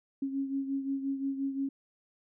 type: beating tone pair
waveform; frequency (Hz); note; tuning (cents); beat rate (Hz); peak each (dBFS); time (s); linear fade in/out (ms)
sine; 272.3 / 278; C#4 / C#4; -31 / +5; 5.7; -31 / -38; 0.22-1.69; 5
effects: none